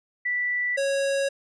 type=tone pair in turn; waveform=sine / square; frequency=1968 / 551.6 Hz; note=B6 / C#5; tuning=-7 / -9 cents; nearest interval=octave + minor seventh; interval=2202 cents; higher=first; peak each=-23 dBFS; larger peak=neither; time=0.25-0.77 / 0.77-1.29 s; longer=neither; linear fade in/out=10 ms; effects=resampled to 24000 Hz